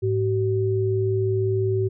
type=tone pair together; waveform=sine; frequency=106.8 / 380.9 Hz; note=G#2 / G4; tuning=+49 / -50 cents; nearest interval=octave + minor seventh; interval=2201 cents; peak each=-22 dBFS; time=0.02-1.89 s; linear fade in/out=20 ms; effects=none